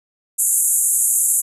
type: band-pass noise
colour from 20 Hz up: white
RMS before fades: -17 dBFS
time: 0.38-1.42 s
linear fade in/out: 20 ms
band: 6900 to 12000 Hz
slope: 96 dB/octave
effects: none